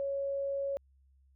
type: tone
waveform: sine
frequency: 554.4 Hz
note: C#5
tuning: in tune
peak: -31 dBFS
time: 0-0.77 s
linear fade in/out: 0 ms
effects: added 67 Hz sine -62 dBFS peak until 1.35 s